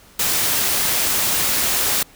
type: noise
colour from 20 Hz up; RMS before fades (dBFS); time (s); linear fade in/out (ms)
white; -19; 0.19-2.03; 5
effects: pink hiss -48 dBFS RMS until 2.15 s